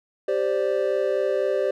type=chord; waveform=triangle; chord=G suspended fourth; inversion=none; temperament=equal; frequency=392 / 523.3 / 587.3 Hz; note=G4 / C5 / D5; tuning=0 / 0 / 0 cents; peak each=-23 dBFS; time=0.28-1.71 s; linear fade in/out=5 ms; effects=none